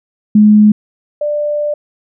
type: tone pair in turn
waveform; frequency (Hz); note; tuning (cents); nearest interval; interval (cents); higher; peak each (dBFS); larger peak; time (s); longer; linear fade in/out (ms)
sine; 211.1 / 591.9; G#3 / D5; +29 / +13; octave + tritone; 1784; second; -3 / -13; first; 0.35-0.72 / 1.21-1.74; second; 5
effects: none